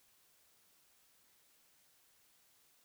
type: silence
effects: white hiss -70 dBFS RMS until 2.84 s